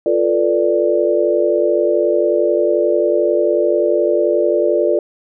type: chord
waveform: sine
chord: B half-diminished seventh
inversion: second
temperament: equal with one note detuned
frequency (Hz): 349.2 / 440 / 491.3 / 587.3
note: F4 / A4 / B4 / D5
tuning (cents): 0 / 0 / -9 / 0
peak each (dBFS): -17 / -18 / -20 / -16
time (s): 0.06-4.99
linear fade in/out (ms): 2
effects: none